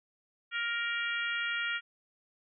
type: harmonic tone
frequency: 468.7 Hz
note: A#4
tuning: 9 cents sharp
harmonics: 3 / 4 / 5 / 6 / 7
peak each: -34 / -36 / -38 / -40 / -41 dBFS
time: 0.51-1.81 s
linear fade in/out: 50 ms
effects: none